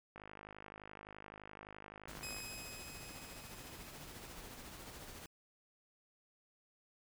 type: click train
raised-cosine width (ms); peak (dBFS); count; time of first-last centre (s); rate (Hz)
0.5; -35; 117; 0.16-2.404; 51.7
type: noise with tremolo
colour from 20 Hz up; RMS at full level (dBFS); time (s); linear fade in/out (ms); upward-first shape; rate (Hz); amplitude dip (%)
pink; -50; 2.08-5.26; 0; sine; 14; 35
type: tone with exponential decay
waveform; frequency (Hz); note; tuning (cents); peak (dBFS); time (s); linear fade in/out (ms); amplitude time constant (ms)
15% pulse; 2531; D#7; +29; -36; 2.23-5.27; 2; 660
effects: none